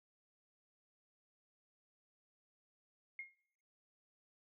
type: tone with exponential decay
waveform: sine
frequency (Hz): 2141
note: C7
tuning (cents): +39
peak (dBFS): -40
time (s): 3.19-3.37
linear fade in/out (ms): 2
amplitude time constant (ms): 38
effects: noise-tail reverb RT60 0.9 s tail -24 dB re dry